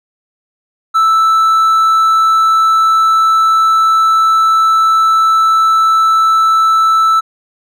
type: tone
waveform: triangle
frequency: 1318.5 Hz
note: E6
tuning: in tune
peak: -5 dBFS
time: 0.94-7.21 s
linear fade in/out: 20 ms
effects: none